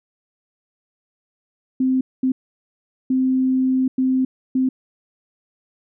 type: tone bursts at uneven times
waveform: sine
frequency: 259.8 Hz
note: C4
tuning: 12 cents flat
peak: -15 dBFS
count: 5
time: 1.8-2.01 / 2.23-2.32 / 3.1-3.88 / 3.98-4.25 / 4.55-4.69 s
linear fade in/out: 5 ms
effects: none